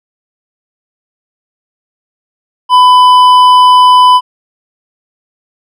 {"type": "tone with hard clipping", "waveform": "sine", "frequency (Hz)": 1000, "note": "B5", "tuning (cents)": 21, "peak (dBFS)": -3, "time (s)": [2.69, 4.21], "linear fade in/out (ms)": 50, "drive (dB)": 7, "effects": []}